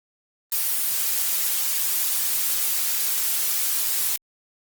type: noise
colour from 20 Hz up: blue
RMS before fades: -23 dBFS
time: 0.52-4.16 s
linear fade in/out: 0 ms
effects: Opus 24 kbps